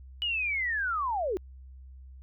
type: linear sweep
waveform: sine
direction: down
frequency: 2955 to 340.3 Hz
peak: -27 dBFS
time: 0.22-1.37 s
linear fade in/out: 0 ms
effects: added 65 Hz sine -45 dBFS peak until 2.22 s